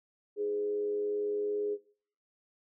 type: tone with frequency modulation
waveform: sine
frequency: 415.3 Hz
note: G#4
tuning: in tune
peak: -29 dBFS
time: 0.36-1.78 s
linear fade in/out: 50 ms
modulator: 97.6 Hz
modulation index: 0.29
effects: noise-tail reverb RT60 0.5 s tail -19 dB re dry